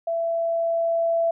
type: tone with level ramp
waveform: sine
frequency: 668 Hz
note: E5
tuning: 23 cents sharp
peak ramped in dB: -22 to -18 dBFS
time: 0.07-1.31 s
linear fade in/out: 5 ms
effects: none